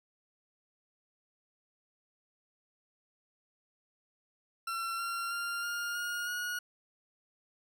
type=tone with pitch steps; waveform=40% pulse; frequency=1356 / 1374.1 / 1392.5 / 1411.1 / 1430 / 1449.1 Hz; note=E6 / F6 / F6 / F6 / F6 / F#6; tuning=+49 / -29 / -5 / +17 / +41 / -37 cents; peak=-33 dBFS; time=4.67-6.59 s; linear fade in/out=5 ms; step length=320 ms; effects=none